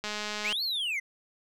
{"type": "click train", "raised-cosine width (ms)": 0.2, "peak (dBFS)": -17, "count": 103, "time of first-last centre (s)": [0.04, 0.526], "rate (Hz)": 210}
{"type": "linear two-way sweep", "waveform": "triangle", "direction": "up then down", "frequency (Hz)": [1990, 4468, 1990], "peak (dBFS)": -27, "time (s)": [0.44, 1], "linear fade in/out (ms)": 10, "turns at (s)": 0.63}
{"effects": []}